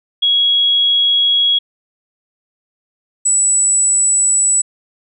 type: tone pair in turn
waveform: sine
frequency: 3322 / 7901 Hz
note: G#7 / B8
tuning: 0 / 0 cents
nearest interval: octave + minor third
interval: 1500 cents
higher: second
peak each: -10 dBFS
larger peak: neither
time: 0.22-1.59 / 3.25-4.62 s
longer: neither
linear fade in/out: 10 ms
effects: none